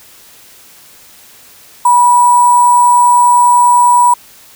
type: tone with sample-and-hold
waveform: sine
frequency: 975 Hz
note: B5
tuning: 23 cents flat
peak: -4 dBFS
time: 1.85-4.14 s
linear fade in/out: 5 ms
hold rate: 8820 Hz
effects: white hiss -40 dBFS RMS until 4.55 s